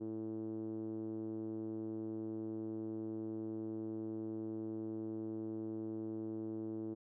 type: tone with low-pass filter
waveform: 5% pulse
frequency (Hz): 110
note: A2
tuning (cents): 0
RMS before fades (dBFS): -42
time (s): 0-6.95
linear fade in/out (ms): 20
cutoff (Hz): 330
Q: 3.9
effects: none